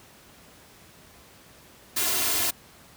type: noise with comb filter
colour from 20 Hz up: white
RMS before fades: -25 dBFS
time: 1.96-2.51 s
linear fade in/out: 10 ms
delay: 2.9 ms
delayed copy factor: +0.75
effects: pink hiss -52 dBFS RMS until 2.96 s + high-pass 60 Hz 12 dB/octave